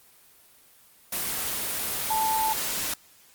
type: tone in noise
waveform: sine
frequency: 880 Hz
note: A5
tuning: in tune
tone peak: -23 dBFS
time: 2.1-2.53 s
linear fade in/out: 5 ms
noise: white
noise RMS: -29 dBFS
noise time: 1.12-2.94 s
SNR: +3 dB
effects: white hiss -56 dBFS RMS until 3.34 s + Opus 24 kbps